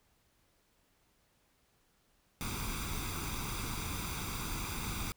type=noise with comb filter; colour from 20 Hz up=pink; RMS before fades=-38 dBFS; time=2.41-5.12 s; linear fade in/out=0 ms; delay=0.83 ms; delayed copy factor=+0.7; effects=pink hiss -72 dBFS RMS until 5.16 s